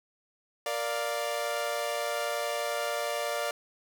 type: chord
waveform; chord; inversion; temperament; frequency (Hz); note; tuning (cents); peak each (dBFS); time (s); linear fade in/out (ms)
sawtooth; Bb major; none; equal; 466.2 / 587.3 / 698.5; Bb4 / D5 / F5; 0 / 0 / 0; -33 / -28 / -31; 0.66-3.51; 2
effects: none